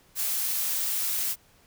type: noise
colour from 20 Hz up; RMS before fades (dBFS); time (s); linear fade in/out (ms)
blue; -28; 0.15-1.36; 50
effects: pink hiss -60 dBFS RMS until 1.66 s